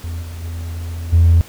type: tone with level steps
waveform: triangle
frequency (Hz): 83.9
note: E2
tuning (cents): +31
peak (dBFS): -20 / -25 / -21 / -4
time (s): 0.04-1.41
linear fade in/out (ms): 0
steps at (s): 0.21 / 0.42 / 1.12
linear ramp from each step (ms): 20
effects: tanh soft clip ceiling -4 dBFS + pink hiss -40 dBFS RMS until 1.48 s